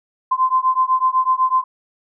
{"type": "beating tone pair", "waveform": "sine", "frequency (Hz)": [1031, 1039], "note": ["C6", "C6"], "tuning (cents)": [-26, -12], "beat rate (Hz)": 8, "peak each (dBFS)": -17, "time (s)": [0.31, 1.64], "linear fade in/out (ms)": 10, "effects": []}